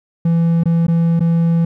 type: tone with dropouts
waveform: triangle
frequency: 167.2 Hz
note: E3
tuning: 25 cents sharp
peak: -9 dBFS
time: 0.25-1.65 s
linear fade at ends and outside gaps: 5 ms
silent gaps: 0.636-0.656 / 0.868-0.881 / 1.195-1.205 s
effects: none